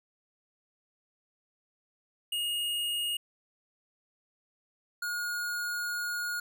square tone pair in turn, 2861 / 1436.7 Hz, F7 / F6, +41 / +49 cents, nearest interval octave, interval 1192 cents, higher first, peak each -30 / -32 dBFS, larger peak first, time 2.32-3.17 / 5.02-6.4 s, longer second, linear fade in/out 5 ms, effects none

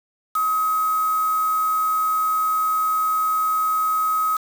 sine tone with quantisation, 1270 Hz, D#6, 35 cents sharp, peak -18 dBFS, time 0.35-4.37 s, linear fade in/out 5 ms, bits 5, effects none

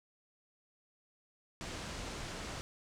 pink low-pass noise, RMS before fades -43 dBFS, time 1.61-2.61 s, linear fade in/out 0 ms, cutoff 7800 Hz, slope 24 dB/octave, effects none

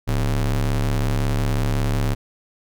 square ring-modulated tone, 71 Hz, C#2, 42 cents sharp, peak -16 dBFS, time 0.07-2.15 s, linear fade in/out 20 ms, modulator 38.2 Hz, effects none

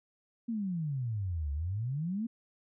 sine exponential two-way sweep, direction down then up, 238.6 to 69.3 to 238.6 Hz, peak -31 dBFS, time 0.48-2.27 s, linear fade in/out 10 ms, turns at 1.52 s, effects none

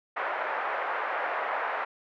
pink band-pass noise, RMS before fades -31 dBFS, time 0.16-1.85 s, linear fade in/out 10 ms, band 580 to 1900 Hz, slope 24 dB/octave, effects none

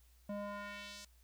square tone with band-pass filter sweep, 204 Hz, G#3, 31 cents flat, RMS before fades -45 dBFS, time 0.29-1.05 s, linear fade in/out 5 ms, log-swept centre 430 to 6500 Hz, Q 1.3, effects added 60 Hz sine -63 dBFS peak until 1.23 s + white hiss -72 dBFS RMS until 1.23 s

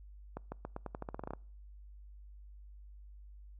accelerating click train, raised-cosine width 1 ms, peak -26 dBFS, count 14, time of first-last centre 0.37-1.335 s, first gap 150 ms, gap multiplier 0.87, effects noise-tail reverb RT60 0.5 s tail -26 dB re dry + added 50 Hz sine -50 dBFS peak until 3.59 s

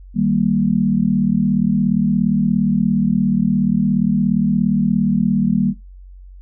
sine chord, Eb major, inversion none, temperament equal, 155.56 / 196 / 233.1 Hz, Eb3 / G3 / Bb3, 0 / 0 / 0 cents, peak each -21 / -17 / -17 dBFS, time 0.14-5.74 s, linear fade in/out 50 ms, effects noise-tail reverb RT60 0.2 s tail -17 dB re dry + added 46 Hz sine -36 dBFS peak until 6.41 s

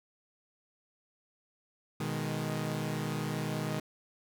sawtooth chord, G# minor, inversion first, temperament equal, 123.47 / 155.56 / 207.7 Hz, B2 / D#3 / G#3, 0 / 0 / 0 cents, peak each -34 / -31 / -34 dBFS, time 2-3.8 s, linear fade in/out 5 ms, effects none

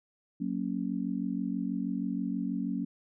sine chord, F# major, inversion none, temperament just, 185 / 231.2 / 277.5 Hz, F#3 / A#3 / C#4, 0 / -14 / +2 cents, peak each -34 dBFS, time 0.4-2.85 s, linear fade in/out 10 ms, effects none

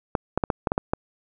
clicks, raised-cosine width 1 ms, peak -7 dBFS, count 8, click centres 0.152 / 0.376 / 0.438 / 0.502 / 0.672 / 0.719 / 0.779 / 0.935 s, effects none

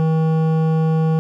sine tone with hard clipping, 159.8 Hz, D#3, 47 cents sharp, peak -16 dBFS, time 0-1.19 s, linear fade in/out 0 ms, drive 12 dB, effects none

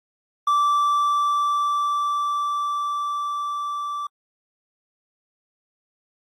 triangle tone with level ramp, 1166 Hz, D6, 13 cents flat, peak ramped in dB -14 to -24 dBFS, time 0.47-4.07 s, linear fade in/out 5 ms, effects AAC 64 kbps

